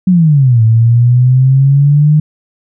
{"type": "exponential two-way sweep", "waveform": "sine", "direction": "down then up", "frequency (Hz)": [190, 110.8, 153.5], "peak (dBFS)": -4, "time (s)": [0.07, 2.2], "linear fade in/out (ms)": 5, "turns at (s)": 0.63, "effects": []}